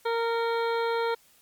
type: harmonic tone with a mistuned harmonic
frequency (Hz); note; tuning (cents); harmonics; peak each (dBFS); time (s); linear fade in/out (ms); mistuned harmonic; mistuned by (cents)
462.5; A#4; -14; 1 / 2 / 3 / 4 / 5 / 7 / 8 / 9; -26 / -30 / -34 / -42 / -41 / -44 / -45 / -44; 0.05-1.15; 10; 5; -34
effects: white hiss -60 dBFS RMS until 1.41 s + MP3 96 kbps